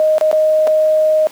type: tone with dropouts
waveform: sine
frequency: 622 Hz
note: D#5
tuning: 1 cent flat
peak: -9 dBFS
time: 0-1.27 s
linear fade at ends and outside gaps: 0 ms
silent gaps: 0.182-0.211 / 0.314-0.328 / 0.671-0.675 s
effects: pink hiss -39 dBFS RMS until 1.31 s + high-pass 300 Hz 12 dB/octave